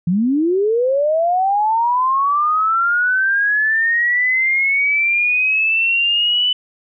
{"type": "linear sweep", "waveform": "sine", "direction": "up", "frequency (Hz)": [163, 3000], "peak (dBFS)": -13, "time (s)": [0.07, 6.53], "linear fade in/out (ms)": 5, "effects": []}